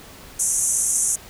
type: band-pass noise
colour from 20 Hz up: pink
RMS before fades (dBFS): -21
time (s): 0.39-1.16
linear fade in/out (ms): 10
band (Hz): 6100 to 11000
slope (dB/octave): 96
effects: pink hiss -43 dBFS RMS until 1.29 s